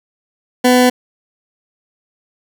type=tone; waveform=20% pulse; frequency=250 Hz; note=B3; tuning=21 cents sharp; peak=-3 dBFS; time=0.64-0.9 s; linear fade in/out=10 ms; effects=none